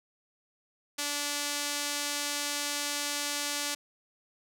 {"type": "tone with band-pass filter", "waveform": "sawtooth", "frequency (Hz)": 290, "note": "D4", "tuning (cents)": -22, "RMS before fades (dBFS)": -33, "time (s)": [0.98, 3.75], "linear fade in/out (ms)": 10, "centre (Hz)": 6700, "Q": 0.75, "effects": []}